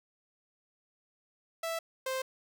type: tone pair in turn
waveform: sawtooth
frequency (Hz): 659.3 / 523.3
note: E5 / C5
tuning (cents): 0 / 0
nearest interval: major third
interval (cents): 400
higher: first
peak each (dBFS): -29 / -28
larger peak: second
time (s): 1.63-1.79 / 2.06-2.22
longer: neither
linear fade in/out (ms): 5
effects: none